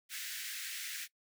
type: high-pass noise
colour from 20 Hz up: pink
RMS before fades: -42 dBFS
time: 0.09-1.08 s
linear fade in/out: 50 ms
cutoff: 1600 Hz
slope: 48 dB/octave
effects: noise-tail reverb RT60 0.1 s tail -20 dB re dry